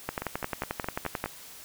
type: two click trains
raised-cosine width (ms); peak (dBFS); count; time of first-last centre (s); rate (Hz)
0.5; -17 / -14; 6 / 14; 0.22-1.26 / 0.09-1.24; 4.81 / 11.3
effects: white hiss -47 dBFS RMS until 1.64 s